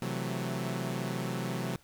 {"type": "chord", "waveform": "sawtooth", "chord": "F# half-diminished seventh", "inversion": "second", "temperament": "equal", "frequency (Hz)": [130.81, 164.81, 185, 220], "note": ["C3", "E3", "F#3", "A3"], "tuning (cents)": [0, 0, 0, 0], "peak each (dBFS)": [-32, -35, -33, -36], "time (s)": [0.02, 1.76], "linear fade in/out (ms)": 2, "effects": ["pink hiss -62 dBFS RMS until 1.83 s"]}